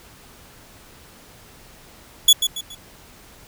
sawtooth tone with echo, 3393 Hz, G#7, 36 cents sharp, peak -5 dBFS, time 2.28-2.33 s, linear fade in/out 5 ms, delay 140 ms, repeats 3, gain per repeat -9 dB, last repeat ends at 2.75 s, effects pink hiss -47 dBFS RMS until 3.47 s

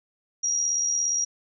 sine tone with amplitude modulation, 5710 Hz, F8, 37 cents sharp, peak -20 dBFS, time 0.43-1.25 s, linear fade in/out 10 ms, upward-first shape sine, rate 77.2 Hz, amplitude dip 45%, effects none

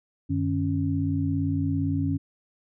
sine tone cluster, 93.9 / 151.5 / 275.5 Hz, F#2 / D#3 / C#4, +26 / -46 / -11 cents, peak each -27 / -29 / -26 dBFS, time 0.29-2.18 s, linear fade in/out 20 ms, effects none

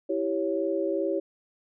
sine chord, C# diminished, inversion first, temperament equal, 329.6 / 392 / 554.4 Hz, E4 / G4 / C#5, 0 / 0 / 0 cents, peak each -29 dBFS, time 0.09-1.2 s, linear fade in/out 10 ms, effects none

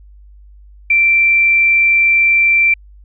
sine tone, 2349 Hz, D7, in tune, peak -8 dBFS, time 0.9-2.74 s, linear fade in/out 5 ms, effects added 50 Hz sine -38 dBFS peak until 3.04 s

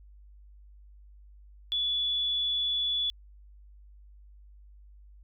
sine tone, 3431 Hz, A7, 44 cents flat, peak -26 dBFS, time 1.72-3.1 s, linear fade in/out 0 ms, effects added 50 Hz sine -50 dBFS peak until 5.23 s

